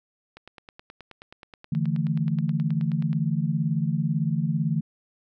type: click train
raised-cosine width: 0.3 ms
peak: -27 dBFS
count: 27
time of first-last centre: 0.37-3.13 s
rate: 9.42 Hz
type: chord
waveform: sine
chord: D suspended second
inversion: none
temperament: equal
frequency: 146.83 / 164.81 / 220 Hz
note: D3 / E3 / A3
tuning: 0 / 0 / 0 cents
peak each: -26 / -25 / -29 dBFS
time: 1.72-4.81 s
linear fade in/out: 5 ms
effects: none